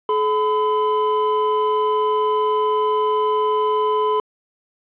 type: tone pair together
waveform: triangle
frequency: 427.5 / 1008 Hz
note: A4 / B5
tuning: -50 / +35 cents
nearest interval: octave + minor third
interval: 1485 cents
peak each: -17 dBFS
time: 0.09-4.2 s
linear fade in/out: 2 ms
effects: resampled to 8000 Hz + 8-bit